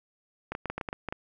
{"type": "clicks", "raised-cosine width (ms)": 0.5, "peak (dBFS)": -18, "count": 10, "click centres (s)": [0.52, 0.551, 0.657, 0.7, 0.78, 0.812, 0.888, 0.929, 1.087, 1.125], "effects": []}